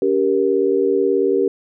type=chord; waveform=sine; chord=G diminished; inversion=second; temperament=just; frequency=282.2 / 392 / 470.4 Hz; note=Db4 / G4 / Bb4; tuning=+31 / 0 / +16 cents; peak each=-22 / -16 / -19 dBFS; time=0.02-1.48 s; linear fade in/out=2 ms; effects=none